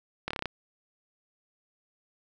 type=slowing click train; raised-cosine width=0.3 ms; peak=-15 dBFS; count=7; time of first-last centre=0.28-0.457 s; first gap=26 ms; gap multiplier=1.05; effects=none